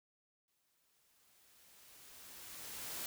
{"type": "noise with exponential growth", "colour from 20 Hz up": "white", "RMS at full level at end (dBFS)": -42, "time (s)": [0.48, 3.06], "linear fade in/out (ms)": 1, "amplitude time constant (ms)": 560, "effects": []}